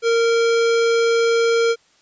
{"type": "tone", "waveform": "square", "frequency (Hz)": 462.1, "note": "A#4", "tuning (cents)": -15, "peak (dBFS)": -15, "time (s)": [0.02, 1.76], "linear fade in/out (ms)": 50, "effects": ["white hiss -57 dBFS RMS until 2.01 s", "resampled to 16000 Hz"]}